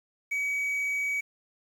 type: tone with quantisation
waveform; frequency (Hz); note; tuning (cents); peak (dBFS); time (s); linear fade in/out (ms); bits
triangle; 2269; C#7; +40; -25; 0.31-1.21; 10; 9
effects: none